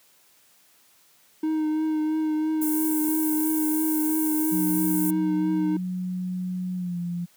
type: tone with vibrato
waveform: triangle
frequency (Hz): 311.1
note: D#4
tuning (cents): 0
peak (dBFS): -20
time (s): 1.43-5.77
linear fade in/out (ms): 5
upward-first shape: triangle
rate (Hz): 3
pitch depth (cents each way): 24
type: high-pass noise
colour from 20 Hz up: white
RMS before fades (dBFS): -30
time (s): 2.61-5.11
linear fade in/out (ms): 10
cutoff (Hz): 9000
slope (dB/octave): 24
type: tone with pitch glide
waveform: sine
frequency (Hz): 182.6 to 173.95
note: F#3 to F3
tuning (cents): -23 to -7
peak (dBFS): -26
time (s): 4.51-7.26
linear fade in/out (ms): 20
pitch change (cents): -84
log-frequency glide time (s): 6.75-6.98
effects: white hiss -59 dBFS RMS until 7.36 s + high-pass 100 Hz 12 dB/octave